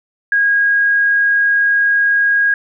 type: tone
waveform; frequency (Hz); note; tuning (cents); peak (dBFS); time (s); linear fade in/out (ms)
sine; 1638; G#6; -24; -10; 0.32-2.54; 2
effects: none